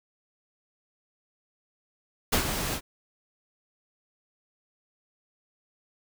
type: noise with ADSR envelope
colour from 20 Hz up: pink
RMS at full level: -22 dBFS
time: 2.32-2.81 s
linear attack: 14 ms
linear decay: 91 ms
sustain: -8 dB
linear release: 68 ms
effects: none